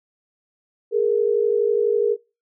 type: tone pair together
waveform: sine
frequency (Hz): 415.3 / 467.4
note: G#4 / A#4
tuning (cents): 0 / +5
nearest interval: major second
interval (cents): 205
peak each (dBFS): -19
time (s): 0.91-2.17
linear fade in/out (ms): 50
effects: noise-tail reverb RT60 0.3 s tail -25 dB re dry